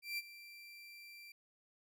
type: tone with ADSR envelope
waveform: 30% pulse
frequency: 2356 Hz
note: D7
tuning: 5 cents sharp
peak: -34 dBFS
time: 0.02-1.32 s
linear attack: 160 ms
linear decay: 33 ms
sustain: -16 dB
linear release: 3 ms
effects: none